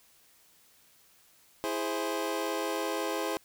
25% pulse chord, E augmented, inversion none, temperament equal, 329.6 / 415.3 / 523.3 Hz, E4 / G#4 / B#4, 0 / 0 / 0 cents, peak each -31 dBFS, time 1.64-3.37 s, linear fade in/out 0 ms, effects white hiss -62 dBFS RMS until 3.44 s

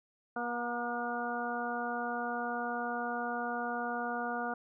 harmonic tone with a mistuned harmonic, 240 Hz, B3, 49 cents flat, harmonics 1 / 2 / 3 / 4 / 5 / 6, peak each -40 / -41 / -37 / -44 / -42 / -39 dBFS, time 0.36-4.54 s, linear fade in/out 5 ms, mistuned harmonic 4, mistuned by -35 cents, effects none

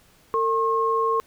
sine tone pair together, 453.1 / 1077.7 Hz, A#4 / C#6, -49 / -49 cents, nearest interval octave + minor third, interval 1500 cents, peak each -23 / -21 dBFS, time 0.34-1.2 s, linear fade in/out 0 ms, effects pink hiss -57 dBFS RMS until 1.26 s

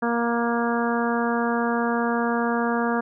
harmonic tone, 235.1 Hz, A#3, 15 cents sharp, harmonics 1 / 2 / 3 / 4 / 5 / 6 / 7, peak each -24 / -27 / -29 / -30 / -31 / -32 / -32 dBFS, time 0.02-3.01 s, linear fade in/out 10 ms, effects none

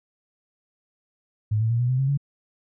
sine tone with pitch steps, 106.8 / 111.85 / 117.14 / 122.68 / 128.48 / 134.56 / 140.92 Hz, G#2 / A2 / A#2 / B2 / C3 / C3 / C#3, +49 / +29 / +9 / -11 / -31 / +49 / +29 cents, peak -19 dBFS, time 1.51-2.175 s, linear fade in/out 10 ms, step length 95 ms, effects none

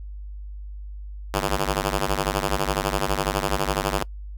5% pulse ring-modulated tone, 98 Hz, G2, in tune, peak -8 dBFS, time 1.34-4.03 s, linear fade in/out 0 ms, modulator 251 Hz, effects noise-tail reverb RT60 0.1 s tail -24 dB re dry + added 50 Hz sine -33 dBFS peak until 4.37 s

